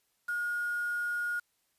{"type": "tone with quantisation", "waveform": "sine", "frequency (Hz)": 1433, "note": "F6", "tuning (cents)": 44, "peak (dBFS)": -30, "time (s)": [0.28, 1.4], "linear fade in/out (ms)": 10, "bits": 8, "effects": ["white hiss -75 dBFS RMS until 1.78 s", "resampled to 32000 Hz"]}